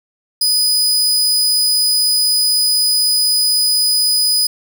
sawtooth tone, 4978 Hz, D#8, in tune, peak -9 dBFS, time 0.41-4.47 s, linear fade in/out 5 ms, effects none

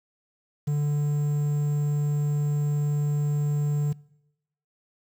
triangle tone with quantisation, 146.83 Hz, D3, in tune, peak -20 dBFS, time 0.67-3.93 s, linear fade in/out 10 ms, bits 8, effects noise-tail reverb RT60 0.9 s tail -23 dB re dry

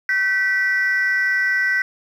sine tone pair together, 1532 / 1956.5 Hz, G6 / B6, -40 / -17 cents, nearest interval major third, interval 423 cents, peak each -18 / -17 dBFS, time 0.09-1.82 s, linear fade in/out 2 ms, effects tanh soft clip ceiling -12 dBFS + 8-bit

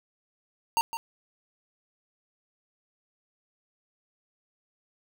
square tone with echo, 922 Hz, A#5, 19 cents flat, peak -22 dBFS, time 0.77-0.81 s, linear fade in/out 0 ms, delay 160 ms, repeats 1, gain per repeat -10 dB, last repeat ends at 0.97 s, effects none

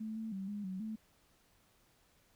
sine tone with pitch steps, 218.6 / 222 / 192.7 / 206 / 187.5 / 218.5 Hz, A3 / A3 / G3 / G#3 / F#3 / A3, -11 / +16 / -29 / -14 / +23 / -12 cents, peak -38 dBFS, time 0-0.96 s, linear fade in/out 10 ms, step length 160 ms, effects pink hiss -70 dBFS RMS until 2.35 s

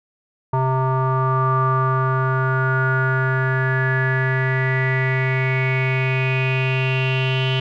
square tone with low-pass filter sweep, 130.81 Hz, C3, in tune, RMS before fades -19 dBFS, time 0.53-7.6 s, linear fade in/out 5 ms, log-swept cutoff 1000 to 3000 Hz, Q 9, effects none

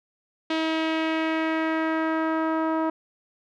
sawtooth tone with low-pass filter sweep, 320 Hz, D#4, 49 cents sharp, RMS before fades -25 dBFS, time 0.5-2.9 s, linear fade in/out 5 ms, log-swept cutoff 3500 to 1100 Hz, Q 1.8, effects none

